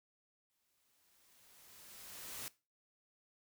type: noise with exponential growth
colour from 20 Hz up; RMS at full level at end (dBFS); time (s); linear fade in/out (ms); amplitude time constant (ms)
white; -44; 0.5-2.48; 0; 430
effects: noise-tail reverb RT60 0.3 s tail -19 dB re dry